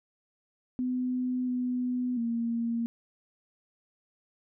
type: tone with pitch steps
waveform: sine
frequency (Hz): 252 / 249.2 / 232.5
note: B3 / B3 / A#3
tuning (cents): +35 / +16 / -4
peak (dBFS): -27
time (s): 0.79-2.86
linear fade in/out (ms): 0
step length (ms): 690
effects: none